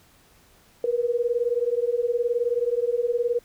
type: beating tone pair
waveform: sine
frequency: 469.6 / 488.6 Hz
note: A#4 / B4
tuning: +13 / -19 cents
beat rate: 19 Hz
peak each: -24 dBFS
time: 0.84-3.39 s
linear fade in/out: 2 ms
effects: pink hiss -57 dBFS RMS until 3.44 s